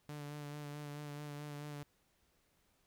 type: tone with vibrato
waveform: sawtooth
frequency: 146.83 Hz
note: D3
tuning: in tune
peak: -40 dBFS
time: 0.09-1.83 s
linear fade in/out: 0 ms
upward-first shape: sine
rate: 4.6 Hz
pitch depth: 24 cents each way
effects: pink hiss -75 dBFS RMS until 2.86 s